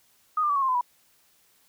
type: tone with pitch steps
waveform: sine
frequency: 1244.5 / 1195.2 / 1147.8 / 1102.3 / 1058.7 / 1016.7 / 976.4 Hz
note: D#6 / D6 / D6 / C#6 / C6 / B5 / B5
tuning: 0 / +30 / -40 / -10 / +20 / +50 / -20 cents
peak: -21 dBFS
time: 0.37-0.811 s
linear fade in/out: 5 ms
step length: 63 ms
effects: white hiss -63 dBFS RMS until 1.68 s